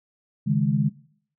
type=chord; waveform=sine; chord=C# suspended second; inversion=none; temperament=just; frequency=138.59 / 155.92 / 207.9 Hz; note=C#3 / D#3 / G#3; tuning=0 / +4 / +2 cents; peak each=-23 dBFS; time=0.46-0.9 s; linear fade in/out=20 ms; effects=noise-tail reverb RT60 0.6 s tail -20 dB re dry